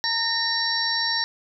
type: harmonic tone with a mistuned harmonic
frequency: 917 Hz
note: A#5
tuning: 29 cents flat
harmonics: 1 / 2 / 4 / 5 / 6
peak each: -31 / -27 / -27 / -31 / -26 dBFS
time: 0.04-1.24 s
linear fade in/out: 0 ms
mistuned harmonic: 4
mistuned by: +130 cents
effects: none